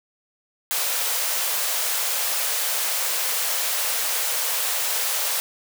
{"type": "high-pass noise", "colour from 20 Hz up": "white", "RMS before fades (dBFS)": -24, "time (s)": [0.71, 5.4], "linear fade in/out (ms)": 0, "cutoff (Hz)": 450, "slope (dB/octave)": 96, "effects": []}